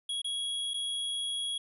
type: tone with dropouts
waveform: square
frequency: 3322 Hz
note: G#7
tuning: in tune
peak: -32 dBFS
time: 0.09-1.58 s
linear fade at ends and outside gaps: 5 ms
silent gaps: 0.218-0.244 / 0.736-0.741 s
effects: resampled to 32000 Hz